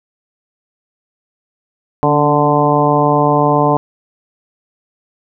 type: harmonic tone with a mistuned harmonic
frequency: 147.5 Hz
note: D3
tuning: 8 cents sharp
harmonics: 1 / 2 / 3 / 4 / 5 / 6 / 7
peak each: -17 / -17 / -17 / -17 / -17 / -17 / -17 dBFS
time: 2.03-3.77 s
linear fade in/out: 0 ms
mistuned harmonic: 2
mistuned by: -34 cents
effects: none